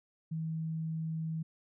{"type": "tone", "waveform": "sine", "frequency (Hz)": 160.6, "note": "E3", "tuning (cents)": -45, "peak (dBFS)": -33, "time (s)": [0.31, 1.43], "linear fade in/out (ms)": 10, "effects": []}